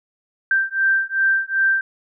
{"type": "beating tone pair", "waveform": "sine", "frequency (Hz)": [1568, 1570.6], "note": ["G6", "G6"], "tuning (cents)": [0, 3], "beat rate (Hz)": 2.6, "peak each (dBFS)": -19, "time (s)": [0.51, 1.81], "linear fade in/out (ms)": 2, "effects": []}